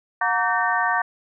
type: tone cluster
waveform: sine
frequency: 722 / 928 / 1149 / 1542 / 1818 Hz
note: F#5 / A#5 / D6 / G6 / A#6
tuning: -43 / -8 / -38 / -29 / -44 cents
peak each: -25 dBFS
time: 0.21-1.02 s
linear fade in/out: 5 ms
effects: none